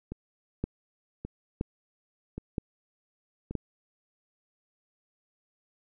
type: two click trains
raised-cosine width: 3 ms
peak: -16 / -23 dBFS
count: 4 / 4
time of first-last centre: 0.64-3.553 / 0.12-3.51 s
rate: 1.03 / 0.885 Hz
effects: none